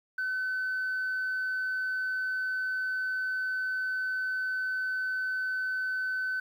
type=tone; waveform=sine; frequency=1517 Hz; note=F#6; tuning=43 cents sharp; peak=-27 dBFS; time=0.18-6.4 s; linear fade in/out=5 ms; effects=tanh soft clip ceiling -26 dBFS + 10-bit